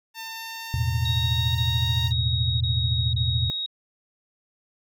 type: tone with pitch glide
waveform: 10% pulse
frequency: 901 to 927.4 Hz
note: A5 to A#5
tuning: +41 to -9 cents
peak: -25 dBFS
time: 0.14-2.13 s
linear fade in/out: 50 ms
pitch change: +50 cents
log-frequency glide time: 0.27-1.92 s
type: chord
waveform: sine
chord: E suspended fourth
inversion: none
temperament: just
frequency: 82.41 / 109.88 / 123.61 Hz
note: E2 / A2 / B2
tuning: 0 / -2 / +2 cents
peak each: -26 dBFS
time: 0.74-3.5 s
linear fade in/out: 0 ms
type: tone bursts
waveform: sine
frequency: 3777 Hz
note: A#7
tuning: 22 cents sharp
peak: -26 dBFS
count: 5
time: 1.05-3.662 s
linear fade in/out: 5 ms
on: 500 ms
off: 28 ms
effects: none